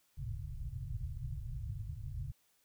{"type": "low-pass noise", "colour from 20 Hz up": "white", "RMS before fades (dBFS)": -41, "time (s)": [0.17, 2.32], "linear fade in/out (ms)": 10, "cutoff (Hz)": 140, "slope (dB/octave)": 96, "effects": ["white hiss -73 dBFS RMS until 2.64 s"]}